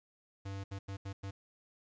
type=tone bursts at uneven times; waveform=square; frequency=98 Hz; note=G2; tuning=in tune; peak=-40 dBFS; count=5; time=0.45-0.64 / 0.71-0.79 / 0.88-0.97 / 1.05-1.13 / 1.23-1.31 s; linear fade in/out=10 ms; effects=resampled to 16000 Hz + 11-bit